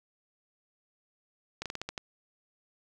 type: slowing click train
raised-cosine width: 0.2 ms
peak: -18 dBFS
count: 7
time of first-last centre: 1.62-1.978 s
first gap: 37 ms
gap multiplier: 1.19
effects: none